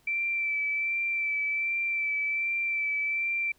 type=tone with vibrato; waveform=sine; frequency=2332 Hz; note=D7; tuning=13 cents flat; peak=-26 dBFS; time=0.07-3.52 s; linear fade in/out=5 ms; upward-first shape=sine; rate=1.3 Hz; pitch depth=22 cents each way; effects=pink hiss -65 dBFS RMS until 3.58 s